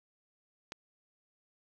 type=click; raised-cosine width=0.2 ms; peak=-23 dBFS; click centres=0.721 s; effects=none